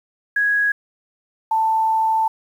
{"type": "tone pair in turn", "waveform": "sine", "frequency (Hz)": [1661.2, 886.1], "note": ["G#6", "A5"], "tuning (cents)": [0, 12], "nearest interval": "major seventh", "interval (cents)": 1088, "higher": "first", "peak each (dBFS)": -15, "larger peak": "neither", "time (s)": [[0.36, 0.72], [1.51, 2.28]], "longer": "second", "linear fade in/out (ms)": 5, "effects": ["8-bit"]}